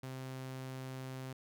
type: tone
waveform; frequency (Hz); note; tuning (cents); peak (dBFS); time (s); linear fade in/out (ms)
sawtooth; 130.81; C3; 0; -38; 0.03-1.33; 5
effects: none